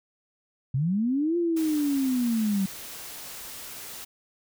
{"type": "linear two-way sweep", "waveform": "sine", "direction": "up then down", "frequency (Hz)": [123.47, 349, 188.6], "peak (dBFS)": -22, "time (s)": [0.74, 2.66], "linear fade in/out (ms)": 5, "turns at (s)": 1.37}
{"type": "noise", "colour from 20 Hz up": "white", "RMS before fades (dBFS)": -40, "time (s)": [1.56, 4.05], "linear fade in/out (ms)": 10}
{"effects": []}